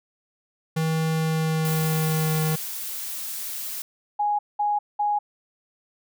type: tone with pitch glide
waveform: square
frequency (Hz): 160 to 156.89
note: D#3 to D#3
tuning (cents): +49 to +15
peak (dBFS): -22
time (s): 0.76-2.56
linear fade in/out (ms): 10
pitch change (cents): -34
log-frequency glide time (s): 1.11-2.42
type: noise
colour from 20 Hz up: blue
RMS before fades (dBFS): -32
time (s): 1.65-3.82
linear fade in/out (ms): 2
type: tone bursts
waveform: sine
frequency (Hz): 829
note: G#5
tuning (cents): -3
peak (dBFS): -20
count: 3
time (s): 4.19-5.19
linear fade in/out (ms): 10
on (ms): 200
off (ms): 200
effects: none